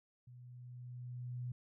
sine tone with level ramp, 123.47 Hz, B2, in tune, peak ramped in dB -53 to -38 dBFS, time 0.27-1.52 s, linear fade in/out 5 ms, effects none

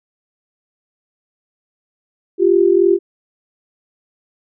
sine tone pair together, 349.2 / 392.4 Hz, F4 / G4, 0 / +2 cents, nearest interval major second, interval 202 cents, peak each -12 dBFS, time 2.38-2.99 s, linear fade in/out 50 ms, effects none

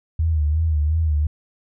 sine tone with vibrato, 77.78 Hz, D#2, in tune, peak -16 dBFS, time 0.19-1.27 s, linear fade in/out 5 ms, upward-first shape sine, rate 2.8 Hz, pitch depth 86 cents each way, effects none

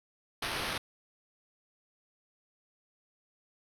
blue noise with sample-and-hold, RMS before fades -35 dBFS, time 0.42-0.78 s, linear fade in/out 5 ms, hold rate 7350 Hz, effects low-pass 12000 Hz 12 dB/octave

